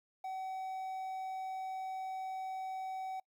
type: tone with quantisation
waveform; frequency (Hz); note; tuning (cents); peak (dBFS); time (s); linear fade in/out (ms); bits
triangle; 758; F#5; +42; -36; 0.24-3.2; 5; 11
effects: noise-tail reverb RT60 0.1 s tail -25 dB re dry